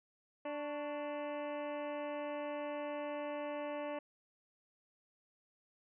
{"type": "harmonic tone with a mistuned harmonic", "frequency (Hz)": 293.7, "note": "D4", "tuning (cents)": 0, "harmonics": [1, 2, 3, 4, 5, 6, 7, 8, 9, 10], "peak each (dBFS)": [-45, -40, -47, -51, -58, -56, -56, -60, -55, -61], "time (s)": [0.45, 3.99], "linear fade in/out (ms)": 5, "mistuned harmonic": 4, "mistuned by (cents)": -80, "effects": []}